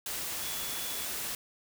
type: tone in noise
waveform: sine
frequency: 3411 Hz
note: G#7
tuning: 46 cents sharp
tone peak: -44 dBFS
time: 0.42-1.05 s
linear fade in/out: 2 ms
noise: white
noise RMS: -36 dBFS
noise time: 0.06-1.35 s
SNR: -11 dB
effects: none